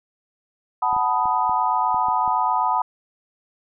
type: chord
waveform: sine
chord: B dominant seventh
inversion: second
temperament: equal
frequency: 740 / 880 / 987.8 / 1244.5 Hz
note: F#5 / A5 / B5 / D#6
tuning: 0 / 0 / 0 / 0 cents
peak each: -25 / -23 / -21 / -26 dBFS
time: 0.82-2.82 s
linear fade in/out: 5 ms
type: clicks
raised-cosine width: 3 ms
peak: -27 dBFS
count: 7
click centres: 0.929 / 0.965 / 1.256 / 1.495 / 1.945 / 2.085 / 2.278 s
effects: none